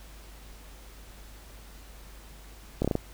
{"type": "slowing click train", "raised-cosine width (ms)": 2, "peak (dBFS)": -12, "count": 5, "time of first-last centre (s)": [2.82, 2.954], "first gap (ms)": 26, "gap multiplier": 1.17, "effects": ["added 50 Hz sine -47 dBFS peak until 3.13 s", "pink hiss -52 dBFS RMS until 3.13 s"]}